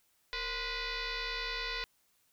sine tone with frequency modulation, 1031 Hz, C6, 26 cents flat, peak -34 dBFS, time 0.33-1.84 s, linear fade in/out 0 ms, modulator 498 Hz, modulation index 7.3, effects white hiss -72 dBFS RMS until 2.32 s

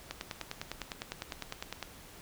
click train, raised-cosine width 0.2 ms, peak -19 dBFS, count 18, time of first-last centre 0.11-1.827 s, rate 9.9 Hz, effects pink hiss -52 dBFS RMS until 2.21 s

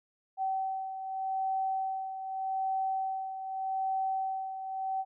sine beating tone pair, 766 / 766.83 Hz, G5 / G5, -40 / -38 cents, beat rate 0.83 Hz, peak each -31 / -38 dBFS, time 0.37-5.05 s, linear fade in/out 50 ms, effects none

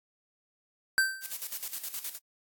square tone with exponential decay, 1557 Hz, G6, 12 cents flat, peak -20 dBFS, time 0.98-1.33 s, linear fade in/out 0 ms, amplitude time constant 76 ms
blue noise with tremolo, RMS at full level -35 dBFS, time 1.21-2.19 s, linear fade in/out 50 ms, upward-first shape square, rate 9.6 Hz, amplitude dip 70%
effects AAC 64 kbps

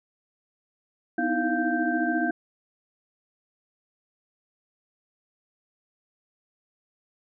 sine tone cluster, 248.6 / 310.4 / 324.6 / 698 / 1564 Hz, B3 / D#4 / E4 / F5 / G6, +12 / -4 / -27 / -1 / -4 cents, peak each -29 dBFS, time 1.18-2.31 s, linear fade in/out 5 ms, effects none

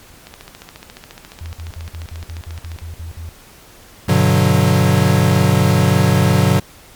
click train, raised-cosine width 0.2 ms, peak -17 dBFS, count 37, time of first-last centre 0.27-2.787 s, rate 14.3 Hz
sine tone bursts, 82.41 Hz, E2, in tune, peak -26 dBFS, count 11, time 1.41-3.29 s, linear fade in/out 0 ms, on 120 ms, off 56 ms
square chord, G major seventh, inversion none, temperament equal, 98 / 123.47 / 146.83 / 185 Hz, G2 / B2 / D3 / F#3, 0 / 0 / 0 / 0 cents, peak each -17 dBFS, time 4.08-6.6 s, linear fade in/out 10 ms
effects pink hiss -43 dBFS RMS until 6.95 s + MP3 96 kbps

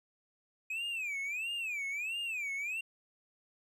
triangle tone with vibrato, 2488 Hz, D#7, 1 cent flat, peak -33 dBFS, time 0.7-2.81 s, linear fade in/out 5 ms, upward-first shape sine, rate 1.5 Hz, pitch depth 220 cents each way, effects none

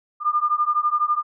sine beating tone pair, 1200 / 1212 Hz, D6 / D#6, +37 / -46 cents, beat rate 12 Hz, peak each -21 dBFS, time 0.2-1.23 s, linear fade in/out 50 ms, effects none

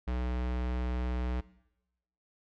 square tone, 61.74 Hz, B1, in tune, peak -31 dBFS, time 0.07-1.41 s, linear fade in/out 10 ms, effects noise-tail reverb RT60 0.9 s tail -19 dB re dry + low-pass 3000 Hz 12 dB/octave

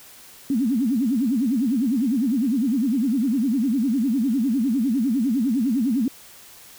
sine tone with vibrato, 246.9 Hz, B3, in tune, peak -18 dBFS, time 0.5-6.08 s, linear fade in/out 2 ms, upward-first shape sine, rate 9.9 Hz, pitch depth 260 cents each way, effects white hiss -46 dBFS RMS until 6.78 s

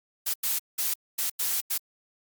blue noise bursts at uneven times, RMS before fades -27 dBFS, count 6, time 0.26-0.34 / 0.43-0.59 / 0.78-0.94 / 1.18-1.3 / 1.39-1.61 / 1.7-1.78 s, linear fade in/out 10 ms, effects Opus 48 kbps

